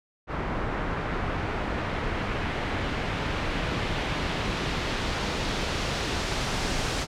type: noise with low-pass filter sweep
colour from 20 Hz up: pink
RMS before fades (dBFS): -29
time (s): 0.27-7.07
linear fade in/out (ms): 50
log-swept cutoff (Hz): 1500 to 6100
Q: 0.94
effects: none